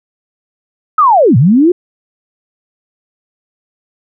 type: linear two-way sweep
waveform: sine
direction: down then up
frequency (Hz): 1308 to 107.8 to 370.8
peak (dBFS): -4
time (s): 0.98-1.72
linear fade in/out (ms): 5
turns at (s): 1.37
effects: none